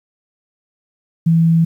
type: tone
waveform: sine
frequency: 164.9 Hz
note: E3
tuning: 1 cent sharp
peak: -9 dBFS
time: 1.26-1.65 s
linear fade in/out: 10 ms
effects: 8-bit